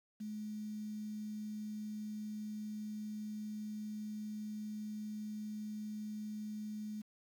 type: tone with quantisation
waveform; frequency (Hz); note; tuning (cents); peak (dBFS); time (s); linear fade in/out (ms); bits
sine; 212.5; G#3; +40; -40; 0.2-7.02; 10; 10
effects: none